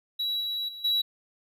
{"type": "tone with level steps", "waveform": "triangle", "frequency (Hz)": 3903, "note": "B7", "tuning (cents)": -21, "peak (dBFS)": [-25, -27, -37, -21], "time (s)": [0.19, 1.02], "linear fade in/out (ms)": 10, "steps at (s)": [0.4, 0.68, 0.84], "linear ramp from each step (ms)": 10, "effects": []}